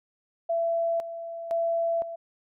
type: tone with tremolo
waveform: sine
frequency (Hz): 670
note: E5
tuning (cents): +28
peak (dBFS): -23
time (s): 0.49-2.16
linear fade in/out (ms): 10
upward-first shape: square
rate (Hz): 0.98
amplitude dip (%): 70
effects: none